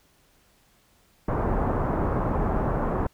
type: low-pass noise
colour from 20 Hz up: pink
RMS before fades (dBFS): -25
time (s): 1.28-3.07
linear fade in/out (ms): 5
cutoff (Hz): 1200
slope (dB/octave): 24
effects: pink hiss -62 dBFS RMS until 3.13 s